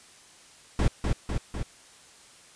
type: noise with echo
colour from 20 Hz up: brown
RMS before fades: -22 dBFS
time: 0.79-0.88 s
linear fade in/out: 2 ms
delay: 250 ms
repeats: 3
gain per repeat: -3 dB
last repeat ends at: 1.63 s
effects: white hiss -53 dBFS RMS until 2.55 s + resampled to 22050 Hz